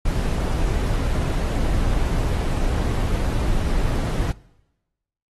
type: noise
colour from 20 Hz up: brown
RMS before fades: -21 dBFS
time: 0.05-4.32 s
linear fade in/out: 5 ms
effects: noise-tail reverb RT60 1.0 s tail -22 dB re dry + AAC 32 kbps